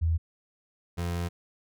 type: tone pair in turn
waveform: sine / 30% pulse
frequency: 82 / 86.49 Hz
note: E2 / F2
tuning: -9 / -16 cents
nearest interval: minor second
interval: 93 cents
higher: second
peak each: -22 / -26 dBFS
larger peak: first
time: 0.01-0.18 / 0.97-1.29 s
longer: second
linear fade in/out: 20 ms
effects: none